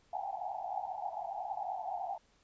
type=band-pass noise; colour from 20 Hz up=white; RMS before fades=-39 dBFS; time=0.13-2.18 s; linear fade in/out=5 ms; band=700 to 840 Hz; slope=96 dB/octave; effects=pink hiss -69 dBFS RMS until 2.43 s + resampled to 16000 Hz